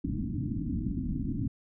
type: low-pass noise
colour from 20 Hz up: white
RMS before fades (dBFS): -32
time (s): 0.04-1.48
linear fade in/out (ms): 5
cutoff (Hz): 310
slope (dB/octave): 96
effects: none